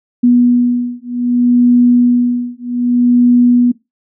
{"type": "beating tone pair", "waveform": "sine", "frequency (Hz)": [243.4, 244.04], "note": ["B3", "B3"], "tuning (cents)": [-25, -20], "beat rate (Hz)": 0.64, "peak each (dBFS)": -11, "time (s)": [0.23, 3.72], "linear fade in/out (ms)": 10, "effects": ["noise-tail reverb RT60 0.2 s tail -19 dB re dry"]}